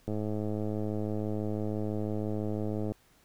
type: click train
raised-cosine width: 2 ms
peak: -21 dBFS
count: 302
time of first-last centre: 0.08-2.92 s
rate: 106 Hz
effects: pink hiss -64 dBFS RMS until 3.24 s